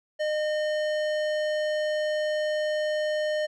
square tone with low-pass filter, 610 Hz, D#5, 34 cents flat, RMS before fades -27 dBFS, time 0.19-3.47 s, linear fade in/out 20 ms, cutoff 4600 Hz, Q 0.61, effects none

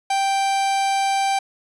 45% pulse tone, 784 Hz, G5, in tune, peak -18 dBFS, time 0.1-1.39 s, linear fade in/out 5 ms, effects resampled to 24000 Hz

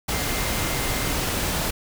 sine tone in noise, 2093 Hz, C7, in tune, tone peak -36 dBFS, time 0.11-1.13 s, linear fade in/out 10 ms, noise pink, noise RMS -25 dBFS, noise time 0.08-1.71 s, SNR -14 dB, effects none

